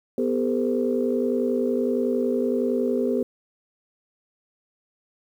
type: tone cluster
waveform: sine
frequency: 248.3 / 401.7 / 452.5 / 514 Hz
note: B3 / G4 / A4 / C5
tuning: +9 / +42 / +48 / -31 cents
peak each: -24 / -25 / -27 / -28 dBFS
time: 0.18-3.23 s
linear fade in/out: 2 ms
effects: tanh soft clip ceiling -10 dBFS + 9-bit